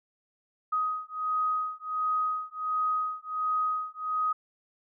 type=beating tone pair; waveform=sine; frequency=1254 / 1255.4 Hz; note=D#6 / D#6; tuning=+13 / +15 cents; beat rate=1.4 Hz; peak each=-30 dBFS; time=0.72-4.33 s; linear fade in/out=10 ms; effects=none